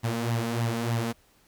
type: tone with flanger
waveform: sawtooth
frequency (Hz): 116.54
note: A#2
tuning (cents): 0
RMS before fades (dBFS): -28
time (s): 0.03-1.13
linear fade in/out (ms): 20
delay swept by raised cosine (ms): 1 to 4.7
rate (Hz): 3.3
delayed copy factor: +0.6
effects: pink hiss -62 dBFS RMS until 1.47 s